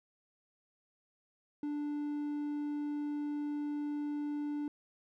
triangle tone, 293.7 Hz, D4, in tune, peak -32 dBFS, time 1.63-4.68 s, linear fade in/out 2 ms, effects none

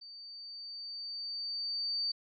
sine tone with level ramp, 4600 Hz, D8, 37 cents flat, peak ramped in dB -47 to -30 dBFS, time 0.01-2.12 s, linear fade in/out 10 ms, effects none

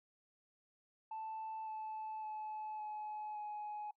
sine tone with pitch steps, 880 / 869.9 / 859.9 / 850 / 840.3 Hz, A5 / A5 / A5 / G#5 / G#5, 0 / -20 / -40 / +40 / +20 cents, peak -40 dBFS, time 1.11-3.91 s, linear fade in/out 5 ms, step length 560 ms, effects noise-tail reverb RT60 0.1 s tail -22 dB re dry + tanh soft clip ceiling -39 dBFS

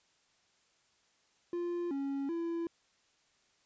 triangle tone with pitch steps, 347.8 / 276.5 / 336 Hz, F4 / C#4 / E4, -7 / -4 / +33 cents, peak -31 dBFS, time 1.53-2.67 s, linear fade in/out 2 ms, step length 380 ms, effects white hiss -71 dBFS RMS until 3.65 s + resampled to 16000 Hz

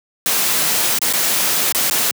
white noise with dropouts, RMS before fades -17 dBFS, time 0.26-2.11 s, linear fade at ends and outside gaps 0 ms, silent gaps 0.987-1.017 / 1.127-1.136 / 1.722-1.748 / 1.898-1.91 s, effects high-pass 150 Hz 12 dB/octave

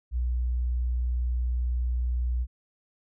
sine tone, 61 Hz, B1, 21 cents flat, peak -24 dBFS, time 0.11-2.47 s, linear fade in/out 50 ms, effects none

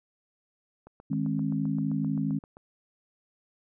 click train, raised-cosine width 1 ms, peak -34 dBFS, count 14, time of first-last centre 0.87-2.569 s, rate 7.65 Hz
sine chord, Ab major, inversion second, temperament equal with one note detuned, 155.56 / 207.7 / 267.7 Hz, Eb3 / Ab3 / C4, 0 / 0 / +40 cents, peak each -30 dBFS, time 1.1-2.39 s, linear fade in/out 10 ms
effects none

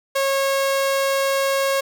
sawtooth tone, 546 Hz, C#5, 26 cents flat, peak -14 dBFS, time 0.15-1.81 s, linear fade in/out 10 ms, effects none

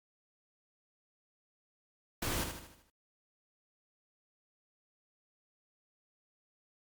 pink noise with echo, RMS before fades -35 dBFS, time 2.22-2.44 s, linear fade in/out 5 ms, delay 77 ms, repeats 6, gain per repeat -6 dB, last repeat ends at 2.902 s, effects Opus 48 kbps

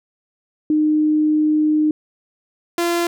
sine / sawtooth tone pair in turn, 305.8 / 343.2 Hz, D#4 / F4, -30 / -30 cents, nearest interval major second, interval 200 cents, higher second, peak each -13 dBFS, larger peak neither, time 0.7-1.91 / 2.78-3.07 s, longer first, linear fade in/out 2 ms, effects none

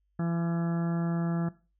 harmonic tone with a mistuned harmonic, 168.7 Hz, E3, 40 cents sharp, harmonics 1 / 2 / 3 / 4 / 5 / 6 / 7 / 8 / 9 / 10, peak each -27 / -37 / -47 / -42 / -47 / -54 / -48 / -46 / -56 / -48 dBFS, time 0.19-1.49 s, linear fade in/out 5 ms, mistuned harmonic 9, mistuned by -24 cents, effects noise-tail reverb RT60 0.3 s tail -17 dB re dry + added 50 Hz sine -70 dBFS peak until 1.79 s

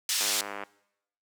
pink band-pass noise, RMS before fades -28 dBFS, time 0.09-0.41 s, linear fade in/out 2 ms, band 3500 to 9900 Hz, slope 12 dB/octave
click train, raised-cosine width 0.5 ms, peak -20 dBFS, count 44, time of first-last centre 0.21-0.636 s, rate 101 Hz
effects noise-tail reverb RT60 0.8 s tail -22 dB re dry + high-pass 300 Hz 12 dB/octave

